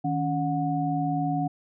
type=tone cluster; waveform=sine; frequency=156.9 / 280.7 / 729 Hz; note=D#3 / C#4 / F#5; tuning=+15 / +22 / -26 cents; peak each=-28 dBFS; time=0.04-1.48 s; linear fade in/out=10 ms; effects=none